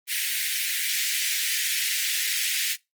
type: high-pass noise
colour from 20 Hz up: pink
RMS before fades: -26 dBFS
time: 0.07-2.77 s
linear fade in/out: 50 ms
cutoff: 1800 Hz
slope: 48 dB/octave
effects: noise-tail reverb RT60 0.2 s tail -22 dB re dry + Opus 24 kbps